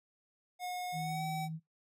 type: tone with pitch glide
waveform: square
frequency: 723 to 763.3 Hz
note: F#5 to G5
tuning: -40 to -46 cents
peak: -37 dBFS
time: 0.59-1.49 s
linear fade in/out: 50 ms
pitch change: +94 cents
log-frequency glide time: 0.93-1.24 s
type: tone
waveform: sine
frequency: 160 Hz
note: D#3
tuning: 49 cents sharp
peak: -37 dBFS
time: 0.92-1.6 s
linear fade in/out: 50 ms
effects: noise-tail reverb RT60 0.2 s tail -22 dB re dry + MP3 64 kbps